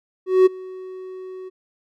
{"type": "tone with ADSR envelope", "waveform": "triangle", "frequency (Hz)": 373.1, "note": "F#4", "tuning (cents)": 14, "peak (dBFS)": -6, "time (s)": [0.26, 1.5], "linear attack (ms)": 200, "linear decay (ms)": 17, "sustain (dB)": -24, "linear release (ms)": 23, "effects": []}